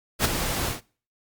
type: noise with ADSR envelope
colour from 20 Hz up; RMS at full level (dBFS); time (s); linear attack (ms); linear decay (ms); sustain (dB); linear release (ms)
pink; -18; 0.19-0.81; 60; 10; -9; 140
effects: noise-tail reverb RT60 0.4 s tail -22 dB re dry + Opus 48 kbps